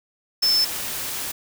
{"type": "tone in noise", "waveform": "sine", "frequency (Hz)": 5274, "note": "E8", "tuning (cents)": 0, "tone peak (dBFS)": -16, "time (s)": [0.42, 0.65], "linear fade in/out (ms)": 10, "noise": "white", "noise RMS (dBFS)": -29, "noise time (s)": [0.42, 1.32], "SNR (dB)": 10, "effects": []}